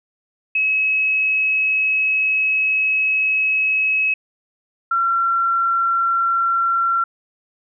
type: tone pair in turn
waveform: sine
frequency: 2567 / 1362.7 Hz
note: E7 / F6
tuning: -47 / -43 cents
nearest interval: major seventh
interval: 1096 cents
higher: first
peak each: -15 dBFS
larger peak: neither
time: 0.55-4.14 / 4.91-7.04 s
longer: first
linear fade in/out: 5 ms
effects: none